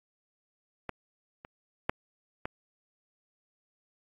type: clicks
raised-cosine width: 0.5 ms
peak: -19 / -29 / -11 / -18 dBFS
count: 4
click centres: 0.893 / 1.449 / 1.895 / 2.455 s
effects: AAC 32 kbps